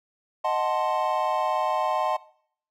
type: chord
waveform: triangle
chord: D# diminished seventh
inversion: none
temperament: equal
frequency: 622.3 / 740 / 880 / 1046.5 Hz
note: D#5 / F#5 / A5 / C6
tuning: 0 / 0 / 0 / 0 cents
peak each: -26 dBFS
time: 0.44-2.17 s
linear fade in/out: 10 ms
effects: noise-tail reverb RT60 0.6 s tail -20 dB re dry